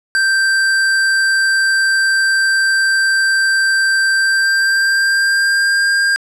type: tone with pitch glide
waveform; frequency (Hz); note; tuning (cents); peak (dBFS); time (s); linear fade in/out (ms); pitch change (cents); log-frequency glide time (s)
square; 1568 to 1601.9; G6 to G6; 0 to +37; -12; 0.15-6.16; 0; +37; 4.14-5.92
effects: low-pass 9000 Hz 12 dB/octave